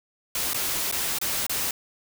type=noise with dropouts; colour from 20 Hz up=white; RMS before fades=-27 dBFS; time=0.35-1.71 s; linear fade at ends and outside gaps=2 ms; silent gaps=0.534-0.544 / 0.914-0.924 / 1.186-1.214 / 1.466-1.495 s; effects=none